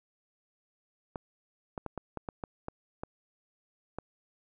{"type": "clicks", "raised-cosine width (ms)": 1, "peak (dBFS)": -22, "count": 10, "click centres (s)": [1.158, 1.778, 1.863, 1.977, 2.173, 2.288, 2.438, 2.684, 3.035, 3.986], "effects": []}